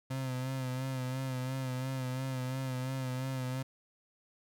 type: tone with vibrato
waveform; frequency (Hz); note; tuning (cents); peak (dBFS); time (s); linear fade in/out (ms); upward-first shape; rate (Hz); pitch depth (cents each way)
35% pulse; 130; C3; -11; -32; 0.1-3.63; 10; sine; 2.9; 43
effects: none